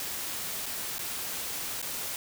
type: noise with dropouts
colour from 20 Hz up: white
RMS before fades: -35 dBFS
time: 0-2.16 s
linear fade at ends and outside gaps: 1 ms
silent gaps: 0.659-0.663 / 0.983-0.991 / 1.817-1.826 s
effects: none